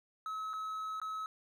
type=tone with dropouts; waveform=triangle; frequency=1287 Hz; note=E6; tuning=42 cents flat; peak=-35 dBFS; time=0.26-1.26 s; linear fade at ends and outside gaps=1 ms; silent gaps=0.533-0.537 / 1-1.016 s; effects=none